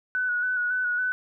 sine tone with vibrato, 1480 Hz, F#6, in tune, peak -23 dBFS, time 0.15-1.12 s, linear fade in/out 0 ms, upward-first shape square, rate 3.6 Hz, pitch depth 25 cents each way, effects none

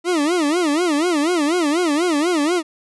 40% pulse tone with vibrato, 322.2 Hz, E4, 39 cents flat, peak -15 dBFS, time 0.04-2.63 s, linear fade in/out 50 ms, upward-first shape sine, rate 4.1 Hz, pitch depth 210 cents each way, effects resampled to 24000 Hz

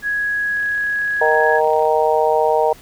sine tone, 1666 Hz, G#6, 5 cents sharp, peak -17 dBFS, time 0.02-1.61 s, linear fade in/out 50 ms
click train, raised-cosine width 0.3 ms, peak -26 dBFS, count 44, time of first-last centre 0.57-1.854 s, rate 33.5 Hz
harmonic tone, 155.56 Hz, D#3, in tune, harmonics 3 / 4 / 5 / 6, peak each -17 / -18 / -19 / -20 dBFS, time 1.21-2.73 s, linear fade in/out 5 ms
effects pink hiss -44 dBFS RMS until 2.81 s

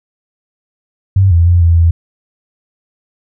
sine tone with pitch steps, 96.4 / 84.6 / 87.3 / 84.2 / 83.7 Hz, G2 / E2 / F2 / E2 / E2, -28 / +45 / 0 / +37 / +27 cents, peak -5 dBFS, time 1.16-1.91 s, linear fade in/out 5 ms, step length 150 ms, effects none

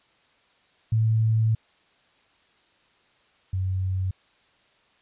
sine tone pair in turn, 111.1 / 93.78 Hz, A2 / F#2, +17 / +24 cents, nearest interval minor third, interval 293 cents, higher first, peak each -18 / -23 dBFS, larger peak first, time 0.92-1.55 / 3.53-4.11 s, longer first, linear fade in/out 5 ms, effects white hiss -62 dBFS RMS until 5.01 s + resampled to 8000 Hz

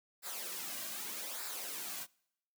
white noise with flanger, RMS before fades -42 dBFS, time 0.22-2.07 s, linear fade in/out 50 ms, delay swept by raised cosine 0.32 to 2.32 ms, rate 0.82 Hz, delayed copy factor -0.6, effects noise-tail reverb RT60 0.8 s tail -26 dB re dry + high-pass 200 Hz 12 dB/octave

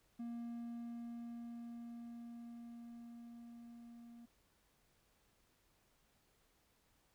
triangle tone with level ramp, 235.1 Hz, A#3, 15 cents sharp, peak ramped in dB -40 to -52 dBFS, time 0.19-4.26 s, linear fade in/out 10 ms, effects pink hiss -75 dBFS RMS until 7.14 s

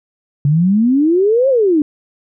sine exponential two-way sweep, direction up then down, 138.6 to 554.4 to 285.8 Hz, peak -9 dBFS, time 0.45-1.82 s, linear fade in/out 2 ms, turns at 1.49 s, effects none

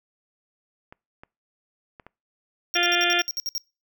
clicks, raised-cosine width 0.5 ms, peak -28 dBFS, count 4, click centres 0.925 / 1.235 / 1.998 / 2.066 s
square tone bursts, 5588 Hz, F8, in tune, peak -26 dBFS, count 10, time 2.74-3.58 s, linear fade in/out 0 ms, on 30 ms, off 60 ms
harmonic tone, 349.2 Hz, F4, in tune, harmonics 1 / 2 / 4 / 5 / 6 / 7 / 8 / 9 / 10, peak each -29 / -28 / -28 / -27 / -32 / -26 / -30 / -28 / -27 dBFS, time 2.75-3.22 s, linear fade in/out 10 ms
effects noise-tail reverb RT60 0.3 s tail -26 dB re dry

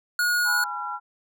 square tone, 1445 Hz, F#6, 41 cents flat, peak -21 dBFS, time 0.19-0.64 s, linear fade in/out 2 ms
sine chord, F diminished, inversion first, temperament equal with one note detuned, 830.6 / 987.8 / 1367.4 Hz, Ab5 / Cb6 / F6, 0 / 0 / -37 cents, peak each -34 / -34 / -31 dBFS, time 0.44-1 s, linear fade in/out 50 ms
effects none

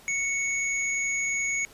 sine tone pair together, 2217 / 6694 Hz, C#7 / G#8, 0 / +13 cents, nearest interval octave + perfect fifth, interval 1913 cents, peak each -26 / -31 dBFS, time 0.08-1.65 s, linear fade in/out 0 ms, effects pink hiss -52 dBFS RMS until 1.73 s + resampled to 32000 Hz

